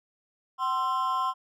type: tone with amplitude modulation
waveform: triangle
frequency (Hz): 1046.5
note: C6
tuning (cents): 0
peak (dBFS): -19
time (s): 0.58-1.34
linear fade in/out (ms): 50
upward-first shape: sine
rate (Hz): 290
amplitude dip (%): 85
effects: none